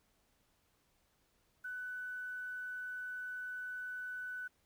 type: tone with quantisation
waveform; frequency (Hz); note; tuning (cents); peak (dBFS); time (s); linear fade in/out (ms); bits
sine; 1495; F#6; +17; -40; 1.64-4.48; 10; 11
effects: pink hiss -75 dBFS RMS until 4.65 s